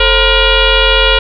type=tone with frequency modulation; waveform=sine; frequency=1415 Hz; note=F6; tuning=22 cents sharp; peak=-6 dBFS; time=0-1.19 s; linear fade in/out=5 ms; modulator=487 Hz; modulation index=4.3; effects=none